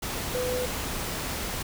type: tone in noise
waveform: sine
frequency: 500 Hz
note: B4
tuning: 21 cents sharp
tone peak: -27 dBFS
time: 0.34-0.66 s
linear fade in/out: 10 ms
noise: pink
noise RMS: -32 dBFS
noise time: 0.02-1.63 s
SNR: +2 dB
effects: none